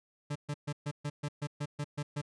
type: tone bursts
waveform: 40% pulse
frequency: 146.3 Hz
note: D3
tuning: 6 cents flat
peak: -32 dBFS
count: 11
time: 0.3-2.216 s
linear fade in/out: 10 ms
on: 56 ms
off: 130 ms
effects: resampled to 22050 Hz